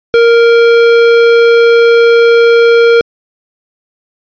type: tone with hard clipping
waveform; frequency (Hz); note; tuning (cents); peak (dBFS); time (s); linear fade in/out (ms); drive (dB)
triangle; 466.2; A#4; 0; -5; 0.14-3.01; 0; 18
effects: resampled to 11025 Hz